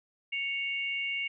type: tone pair together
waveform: sine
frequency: 2216 / 2792 Hz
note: C#7 / F7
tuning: -1 / -1 cents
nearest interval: major third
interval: 400 cents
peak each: -32 / -34 dBFS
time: 0.32-1.28 s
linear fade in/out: 10 ms
effects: none